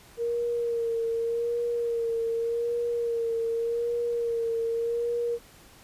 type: tone with vibrato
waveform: sine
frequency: 466.2 Hz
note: A#4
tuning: in tune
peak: -25 dBFS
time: 0.17-5.39 s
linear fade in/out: 50 ms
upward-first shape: sine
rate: 0.85 Hz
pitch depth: 31 cents each way
effects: pink hiss -53 dBFS RMS until 5.83 s + resampled to 32000 Hz